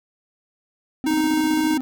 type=tone with tremolo; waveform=triangle; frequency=260 Hz; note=C4; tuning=11 cents flat; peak=-20 dBFS; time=1.04-1.81 s; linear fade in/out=0 ms; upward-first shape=square; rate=15 Hz; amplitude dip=70%
type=tone; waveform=square; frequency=311 Hz; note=D#4; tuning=1 cent flat; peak=-19 dBFS; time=1.06-1.78 s; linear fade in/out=10 ms
effects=none